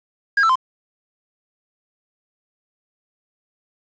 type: tone with pitch steps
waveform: triangle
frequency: 1629 / 1328 / 1037 Hz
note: G#6 / E6 / C6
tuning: -34 / +12 / -16 cents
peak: -11 dBFS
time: 0.37-0.556 s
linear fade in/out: 5 ms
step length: 62 ms
effects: resampled to 16000 Hz + 7-bit